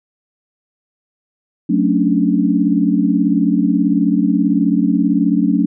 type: chord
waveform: sine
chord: D major seventh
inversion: first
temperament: just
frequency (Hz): 183.54 / 220.2 / 275.3 / 293.7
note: F#3 / A3 / C#4 / D4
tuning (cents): -14 / +2 / -12 / 0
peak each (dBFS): -17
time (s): 1.69-5.66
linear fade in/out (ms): 10
effects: none